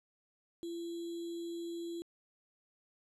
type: tone with sample-and-hold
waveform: sine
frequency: 339.2 Hz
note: E4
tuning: 50 cents sharp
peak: -38 dBFS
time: 0.63-2.02 s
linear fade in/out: 0 ms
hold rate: 3675 Hz
effects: low-pass 11000 Hz 12 dB/octave